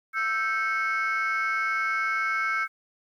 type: tone cluster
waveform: sine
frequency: 1316 / 1567 / 2194 Hz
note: E6 / G6 / C#7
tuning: -3 / -1 / -18 cents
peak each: -27 dBFS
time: 0.13-2.68 s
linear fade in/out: 50 ms
effects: tanh soft clip ceiling -19 dBFS + 10-bit